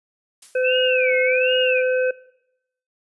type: noise with exponential decay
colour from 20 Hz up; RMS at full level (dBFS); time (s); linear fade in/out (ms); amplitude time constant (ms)
blue; -38; 0.42-0.75; 5; 71
type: harmonic tone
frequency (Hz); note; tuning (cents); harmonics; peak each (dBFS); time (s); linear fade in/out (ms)
510; C5; -44; 1 / 3 / 5; -18 / -27 / -32; 0.55-2.11; 5
type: tone with vibrato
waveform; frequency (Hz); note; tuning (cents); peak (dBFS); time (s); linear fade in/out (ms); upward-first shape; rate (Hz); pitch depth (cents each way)
sine; 2489; D#7; 0; -20; 0.61-1.83; 50; sine; 1.3; 250
effects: noise-tail reverb RT60 0.8 s tail -20 dB re dry + resampled to 24000 Hz